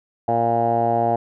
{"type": "tone with low-pass filter", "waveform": "10% pulse", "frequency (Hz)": 116.54, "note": "A#2", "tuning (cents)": 0, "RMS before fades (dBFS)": -19, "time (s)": [0.28, 1.16], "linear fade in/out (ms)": 5, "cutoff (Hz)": 760, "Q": 9.4, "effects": []}